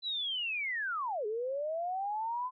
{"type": "linear two-way sweep", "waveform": "sine", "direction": "down then up", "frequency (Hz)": [4021, 410, 1028], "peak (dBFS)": -32, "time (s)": [0.02, 2.51], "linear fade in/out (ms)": 50, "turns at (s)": 1.26, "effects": []}